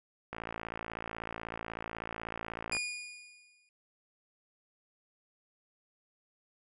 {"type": "click train", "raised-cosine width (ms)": 0.5, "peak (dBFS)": -23, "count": 138, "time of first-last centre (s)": [0.33, 2.768], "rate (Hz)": 56.2}
{"type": "tone with exponential decay", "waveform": "sawtooth", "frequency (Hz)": 2444, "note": "D#7", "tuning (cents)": -32, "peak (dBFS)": -26, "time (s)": [2.72, 3.69], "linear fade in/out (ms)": 1, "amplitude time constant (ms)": 210}
{"effects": ["resampled to 24000 Hz"]}